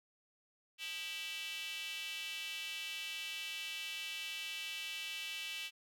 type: tone with high-pass filter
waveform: square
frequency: 177.7 Hz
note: F3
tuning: 30 cents sharp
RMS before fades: -43 dBFS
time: 0.78-5.71 s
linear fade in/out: 50 ms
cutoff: 2800 Hz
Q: 4.7
effects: none